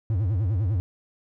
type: tone with vibrato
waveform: triangle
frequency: 99.2 Hz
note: G2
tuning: 21 cents sharp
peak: -19 dBFS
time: 0.1-0.8 s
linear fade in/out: 0 ms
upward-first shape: sine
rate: 10 Hz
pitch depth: 250 cents each way
effects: none